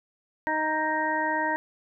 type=harmonic tone with a mistuned harmonic; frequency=311.1 Hz; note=D#4; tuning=in tune; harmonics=1 / 2 / 3 / 5 / 6; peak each=-33 / -32 / -27 / -33 / -30 dBFS; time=0.47-1.56 s; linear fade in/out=0 ms; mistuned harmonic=5; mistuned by=+17 cents; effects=none